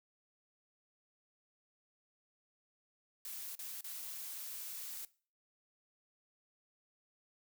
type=noise with dropouts; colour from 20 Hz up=blue; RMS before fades=-45 dBFS; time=3.25-5.05 s; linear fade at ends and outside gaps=1 ms; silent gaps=3.552-3.591 / 3.809-3.843 s; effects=noise-tail reverb RT60 0.4 s tail -20 dB re dry